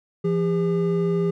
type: tone pair together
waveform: triangle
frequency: 170 / 403.2 Hz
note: F3 / G4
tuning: -46 / +49 cents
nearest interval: octave + minor third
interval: 1495 cents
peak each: -20 dBFS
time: 0.24-1.31 s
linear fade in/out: 10 ms
effects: none